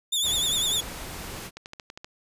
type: tone with vibrato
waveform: sawtooth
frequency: 3523 Hz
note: A7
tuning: 1 cent sharp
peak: -20 dBFS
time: 0.12-0.81 s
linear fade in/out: 10 ms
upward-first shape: triangle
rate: 10 Hz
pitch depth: 95 cents each way
type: noise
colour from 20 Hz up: pink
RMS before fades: -37 dBFS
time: 0.22-1.51 s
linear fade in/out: 50 ms
type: clicks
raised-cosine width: 0.2 ms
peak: -22 dBFS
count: 7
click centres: 1.57 / 1.659 / 1.734 / 1.798 / 1.901 / 1.975 / 2.045 s
effects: resampled to 32000 Hz